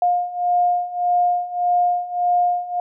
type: beating tone pair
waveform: sine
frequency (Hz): 709 / 710.7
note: F5 / F5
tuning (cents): +26 / +30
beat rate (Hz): 1.7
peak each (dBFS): -21 / -18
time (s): 0.02-2.8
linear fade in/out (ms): 2
effects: none